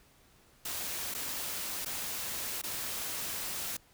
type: noise with dropouts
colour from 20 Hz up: white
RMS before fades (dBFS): -37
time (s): 0.65-3.77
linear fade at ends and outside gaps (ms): 5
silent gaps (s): 1.141-1.147 / 1.849-1.858 / 2.617-2.636
effects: pink hiss -63 dBFS RMS until 3.93 s